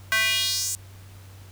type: tone with high-pass filter sweep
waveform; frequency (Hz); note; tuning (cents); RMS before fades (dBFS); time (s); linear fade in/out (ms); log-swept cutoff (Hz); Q
square; 220; A3; 0; -24; 0.12-0.75; 0; 1600 to 7900; 2.7
effects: added 96 Hz sine -43 dBFS peak until 1.51 s + pink hiss -52 dBFS RMS until 1.51 s